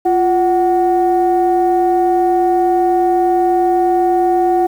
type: tone pair together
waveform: sine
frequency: 348.9 / 745 Hz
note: F4 / F#5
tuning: -2 / +12 cents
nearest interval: octave + minor second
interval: 1314 cents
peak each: -12 / -12 dBFS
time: 0.05-4.67 s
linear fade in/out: 10 ms
effects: tanh soft clip ceiling -5 dBFS + 7-bit